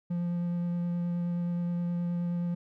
triangle tone with vibrato, 173.8 Hz, F3, 8 cents flat, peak -26 dBFS, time 0.1-2.55 s, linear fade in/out 10 ms, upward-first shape sine, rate 9.5 Hz, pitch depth 9 cents each way, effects none

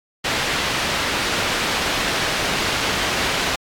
white low-pass noise, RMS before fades -22 dBFS, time 0.24-3.56 s, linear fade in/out 10 ms, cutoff 3400 Hz, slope 12 dB/octave, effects AAC 64 kbps

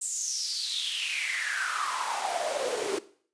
pink noise with high-pass filter sweep, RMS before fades -31 dBFS, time 0.01-2.99 s, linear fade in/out 10 ms, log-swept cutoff 8000 to 360 Hz, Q 7.6, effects noise-tail reverb RT60 0.5 s tail -17 dB re dry + resampled to 22050 Hz

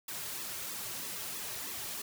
white noise with flanger, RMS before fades -40 dBFS, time 0.08-2.02 s, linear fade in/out 5 ms, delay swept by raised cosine 1.3 to 4.1 ms, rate 3.1 Hz, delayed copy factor -0.9, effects none

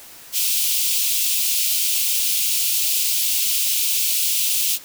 white high-pass noise, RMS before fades -20 dBFS, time 0.32-4.79 s, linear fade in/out 50 ms, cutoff 2500 Hz, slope 48 dB/octave, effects white hiss -42 dBFS RMS until 4.84 s

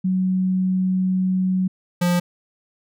sine / square tone pair in turn, 186.1 / 176.21 Hz, F#3 / F3, +10 / +16 cents, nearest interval minor second, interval 94 cents, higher first, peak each -17 dBFS, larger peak neither, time 0.04-1.68 / 2.01-2.2 s, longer first, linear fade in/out 10 ms, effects none

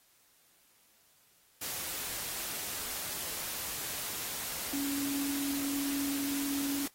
sine tone in noise, 280.1 Hz, C#4, 18 cents sharp, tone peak -32 dBFS, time 4.73-6.86 s, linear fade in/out 5 ms, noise white, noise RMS -38 dBFS, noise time 1.61-6.88 s, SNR +3 dB, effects white hiss -66 dBFS RMS until 6.94 s + AAC 48 kbps

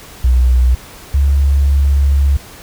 sine tone pair in turn, 62.2 / 69.78 Hz, B1 / C#2, +13 / +12 cents, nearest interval major second, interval 199 cents, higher second, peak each -7 / -8 dBFS, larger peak first, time 0.24-0.75 / 1.14-2.37 s, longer second, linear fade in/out 5 ms, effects pink hiss -36 dBFS RMS until 2.62 s

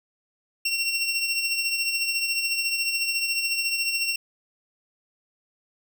25% pulse tone with tremolo, 2730 Hz, F7, 40 cents flat, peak -17 dBFS, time 0.65-4.16 s, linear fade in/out 5 ms, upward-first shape triangle, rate 14 Hz, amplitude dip 55%, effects none

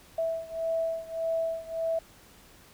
sine beating tone pair, 655 / 656.7 Hz, E5 / E5, -11 / -7 cents, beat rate 1.7 Hz, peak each -30 / -32 dBFS, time 0.18-1.99 s, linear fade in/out 5 ms, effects pink hiss -55 dBFS RMS until 2.73 s

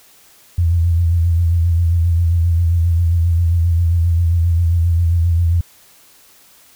sine tone with vibrato, 84.7 Hz, E2, 48 cents sharp, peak -11 dBFS, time 0.58-5.61 s, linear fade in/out 5 ms, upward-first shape sine, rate 7.5 Hz, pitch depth 50 cents each way, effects white hiss -48 dBFS RMS until 6.75 s

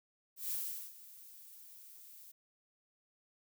violet noise with ADSR envelope, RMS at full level -37 dBFS, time 0.36-2.32 s, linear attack 150 ms, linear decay 410 ms, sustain -18 dB, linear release 10 ms, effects none

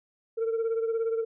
sine beating tone pair, 451.6 / 468.6 Hz, A4 / A#4, +45 / +9 cents, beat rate 17 Hz, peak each -24 / -31 dBFS, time 0.37-1.25 s, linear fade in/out 20 ms, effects tanh soft clip ceiling -23 dBFS

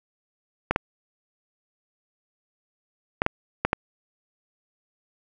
clicks, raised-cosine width 0.5 ms, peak -5 dBFS, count 6, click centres 0.71 / 0.761 / 3.219 / 3.264 / 3.65 / 3.731 s, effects none

